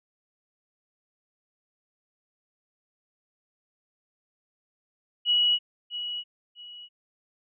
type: tone with echo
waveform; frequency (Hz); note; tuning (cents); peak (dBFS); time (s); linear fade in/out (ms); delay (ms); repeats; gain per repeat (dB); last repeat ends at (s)
sine; 2922; F#7; -22; -19; 5.25-5.59; 50; 650; 2; -11; 6.89
effects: none